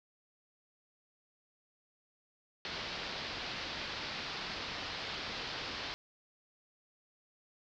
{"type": "low-pass noise", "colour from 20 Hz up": "white", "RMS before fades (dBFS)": -41, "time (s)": [2.65, 5.94], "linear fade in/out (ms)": 0, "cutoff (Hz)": 4900, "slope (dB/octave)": 48, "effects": []}